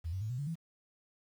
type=tone with pitch steps; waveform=sine; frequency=82.1 / 94.31 / 108.33 / 124.44 / 142.94 / 164.2 Hz; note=E2 / F#2 / A2 / B2 / D3 / E3; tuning=-6 / +34 / -26 / +14 / -47 / -6 cents; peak=-34 dBFS; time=0.04-0.556 s; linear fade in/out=20 ms; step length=86 ms; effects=10-bit